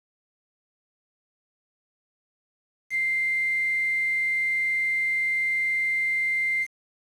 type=tone with quantisation; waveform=sine; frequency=2093 Hz; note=C7; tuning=in tune; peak=-22 dBFS; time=2.9-6.67 s; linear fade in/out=50 ms; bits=7; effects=low-pass 10000 Hz 12 dB/octave